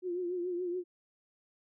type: tone with vibrato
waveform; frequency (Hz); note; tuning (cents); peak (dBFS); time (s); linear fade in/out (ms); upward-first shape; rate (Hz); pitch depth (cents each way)
sine; 356.2; F4; +34; -32; 0.02-0.84; 50; triangle; 7; 70
effects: none